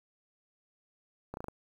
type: slowing click train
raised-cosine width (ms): 1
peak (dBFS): -25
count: 5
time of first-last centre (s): 1.34-1.484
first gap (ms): 31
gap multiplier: 1.1
effects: 9-bit